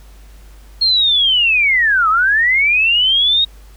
sine linear two-way sweep, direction down then up, 4287 to 1237 to 3781 Hz, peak -10 dBFS, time 0.81-3.45 s, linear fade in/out 10 ms, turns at 2.09 s, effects added 50 Hz sine -37 dBFS peak until 3.76 s + pink hiss -49 dBFS RMS until 3.76 s

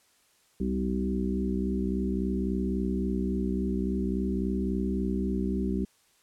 harmonic tone with a mistuned harmonic, 63.6 Hz, C2, 48 cents flat, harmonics 1 / 3 / 4 / 5 / 6, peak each -33 / -29 / -34 / -35 / -35 dBFS, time 0.6-5.85 s, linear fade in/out 5 ms, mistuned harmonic 3, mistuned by +28 cents, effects white hiss -65 dBFS RMS until 6.22 s + low-pass 11000 Hz 12 dB/octave

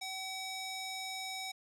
square tone with band-pass filter, 760 Hz, F#5, 46 cents sharp, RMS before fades -41 dBFS, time 0.01-1.52 s, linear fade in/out 10 ms, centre 4900 Hz, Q 0.83, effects none

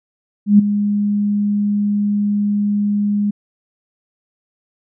sine tone with ADSR envelope, 205.5 Hz, G#3, 18 cents flat, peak -3 dBFS, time 0.46-3.31 s, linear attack 130 ms, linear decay 10 ms, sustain -11 dB, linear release 10 ms, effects none

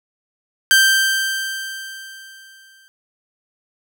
sawtooth tone with exponential decay, 1568 Hz, G6, in tune, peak -5 dBFS, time 0.71-2.88 s, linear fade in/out 0 ms, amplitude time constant 470 ms, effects none

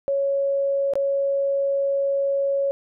sine tone with dropouts, 554.4 Hz, C#5, in tune, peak -19 dBFS, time 0.08-2.71 s, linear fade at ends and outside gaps 0 ms, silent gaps 0.936-0.955 s, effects none

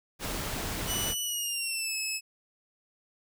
pink noise, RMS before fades -34 dBFS, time 0.19-1.15 s, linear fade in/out 50 ms
15% pulse tone with pitch glide, 2960 to 2592 Hz, F#7 to E7, 0 to -30 cents, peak -23 dBFS, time 0.86-2.21 s, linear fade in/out 50 ms, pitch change -230 cents, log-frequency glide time 1.23-1.95 s
effects none

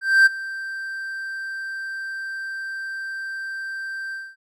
triangle tone with ADSR envelope, 1568 Hz, G6, in tune, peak -7 dBFS, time 0.01-4.36 s, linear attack 250 ms, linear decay 19 ms, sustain -19 dB, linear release 230 ms, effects none

